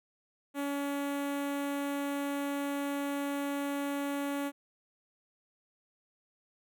sawtooth tone with notch filter, 282.8 Hz, C#4, 35 cents sharp, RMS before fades -34 dBFS, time 0.54-4.52 s, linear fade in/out 50 ms, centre 4900 Hz, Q 1.1, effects none

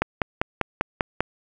click train, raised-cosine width 0.5 ms, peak -5 dBFS, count 7, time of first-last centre 0.02-1.206 s, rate 5.06 Hz, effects none

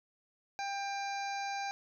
harmonic tone, 795 Hz, G5, 24 cents sharp, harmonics 1 / 2 / 3 / 5 / 6 / 7 / 8, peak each -36 / -44 / -44 / -49 / -50 / -53 / -51 dBFS, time 0.59-1.71 s, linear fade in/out 0 ms, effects 12-bit

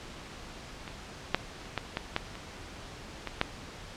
clicks, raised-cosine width 0.3 ms, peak -24 / -7 / -29 / -30 / -13 / -14 / -11 / -26 / -18 / -8 dBFS, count 10, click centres 0.878 / 1.346 / 1.615 / 1.656 / 1.777 / 1.971 / 2.164 / 2.354 / 3.273 / 3.414 s, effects pink hiss -45 dBFS RMS until 3.96 s + low-pass 6000 Hz 12 dB/octave

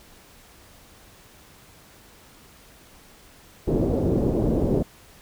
white low-pass noise, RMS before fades -22 dBFS, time 3.67-4.83 s, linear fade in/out 10 ms, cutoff 460 Hz, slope 24 dB/octave, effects pink hiss -51 dBFS RMS until 5.21 s

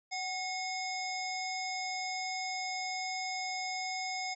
harmonic tone with a mistuned harmonic, 723 Hz, F#5, 40 cents flat, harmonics 1 / 3 / 5 / 7 / 9 / 10, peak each -38 / -39 / -51 / -40 / -49 / -49 dBFS, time 0.11-4.35 s, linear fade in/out 20 ms, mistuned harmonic 1, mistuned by +63 cents, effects none

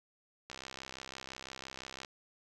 click train, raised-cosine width 0.2 ms, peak -26 dBFS, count 103, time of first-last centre 0.5-2.048 s, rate 65.9 Hz, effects none

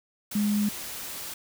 sine tone in noise, 207.7 Hz, G#3, in tune, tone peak -22 dBFS, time 0.35-0.69 s, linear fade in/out 5 ms, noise white, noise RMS -37 dBFS, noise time 0.31-1.34 s, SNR +12 dB, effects none

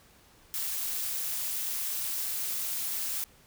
blue noise with amplitude modulation, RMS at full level -30 dBFS, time 0.54-3.24 s, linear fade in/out 0 ms, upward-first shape sine, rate 292 Hz, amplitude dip 60%, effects pink hiss -59 dBFS RMS until 3.46 s

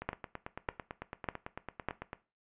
two click trains, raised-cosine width 0.5 ms, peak -24 / -17 dBFS, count 20 / 4, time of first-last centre 0.02-2.131 / 0.09-1.886 s, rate 9 / 1.67 Hz, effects noise-tail reverb RT60 0.3 s tail -17 dB re dry + resampled to 8000 Hz

